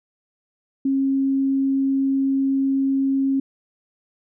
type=tone; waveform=sine; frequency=270.8 Hz; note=C#4; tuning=40 cents flat; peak=-17 dBFS; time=0.85-3.4 s; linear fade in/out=5 ms; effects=none